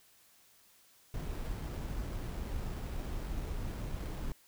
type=noise with sample-and-hold; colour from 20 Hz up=brown; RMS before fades=-38 dBFS; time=1.14-4.32 s; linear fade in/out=2 ms; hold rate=6300 Hz; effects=white hiss -64 dBFS RMS until 4.47 s